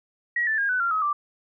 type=tone with pitch steps; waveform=sine; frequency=1909 / 1760.7 / 1623.9 / 1497.8 / 1381.4 / 1274.1 / 1175.1 Hz; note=A#6 / A6 / G#6 / F#6 / F6 / D#6 / D6; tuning=+41 / +1 / -39 / +21 / -19 / +41 / +1 cents; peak=-21 dBFS; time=0.36-1.13 s; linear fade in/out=5 ms; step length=110 ms; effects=none